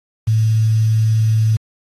sine tone with quantisation, 110.2 Hz, A2, 3 cents sharp, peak -11 dBFS, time 0.27-1.57 s, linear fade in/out 10 ms, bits 6, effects AAC 32 kbps

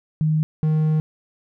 sine / triangle tone pair in turn, 155.5 / 155.5 Hz, D#3 / D#3, -1 / -1 cents, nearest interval unison, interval 0 cents, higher neither, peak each -16 / -14 dBFS, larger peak second, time 0.21-0.43 / 0.63-1 s, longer second, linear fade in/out 0 ms, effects none

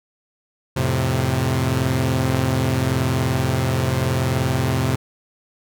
sawtooth chord, F major, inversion none, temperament equal, 87.31 / 110 / 130.81 Hz, F2 / A2 / C3, 0 / 0 / 0 cents, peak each -21 / -20 / -16 dBFS, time 0.76-4.96 s, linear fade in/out 10 ms, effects none

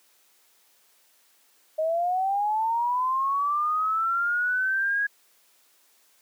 sine linear sweep, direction up, 620 to 1661.2 Hz, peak -22 dBFS, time 1.78-5.07 s, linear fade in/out 10 ms, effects white hiss -62 dBFS RMS until 6.21 s + high-pass 300 Hz 12 dB/octave

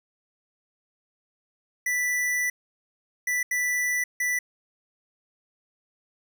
square tone bursts at uneven times, 1975.5 Hz, B6, in tune, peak -24 dBFS, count 4, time 1.86-2.5 / 3.27-3.43 / 3.51-4.04 / 4.2-4.39 s, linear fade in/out 5 ms, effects none

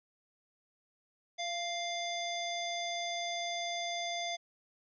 harmonic tone with a mistuned harmonic, 698.5 Hz, F5, in tune, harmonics 1 / 3 / 5 / 7 / 9, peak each -37 / -41 / -40 / -46 / -46 dBFS, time 1.38-4.37 s, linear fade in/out 20 ms, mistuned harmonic 1, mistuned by -23 cents, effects none

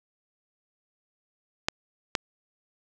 clicks, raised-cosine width 0.2 ms, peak -6 dBFS, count 2, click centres 1.685 / 2.152 s, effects none

